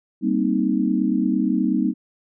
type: chord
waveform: sine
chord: C minor seventh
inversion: second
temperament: equal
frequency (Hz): 196 / 233.1 / 261.6 / 311.1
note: G3 / Bb3 / C4 / Eb4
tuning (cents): 0 / 0 / 0 / 0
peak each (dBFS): -23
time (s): 0.21-1.94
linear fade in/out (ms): 50
effects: none